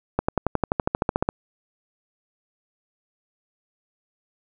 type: accelerating click train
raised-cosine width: 1 ms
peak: -6 dBFS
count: 15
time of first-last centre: 0.19-1.289 s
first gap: 95 ms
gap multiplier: 0.97
effects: none